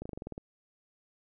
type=slowing click train; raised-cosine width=2 ms; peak=-26 dBFS; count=9; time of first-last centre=0.02-0.379 s; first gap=35 ms; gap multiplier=1.07; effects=none